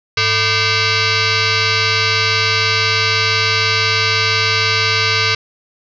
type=tone with frequency modulation; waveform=sine; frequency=1199 Hz; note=D6; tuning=36 cents sharp; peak=-12 dBFS; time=0.17-5.35 s; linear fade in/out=5 ms; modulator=548 Hz; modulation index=7.2; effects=none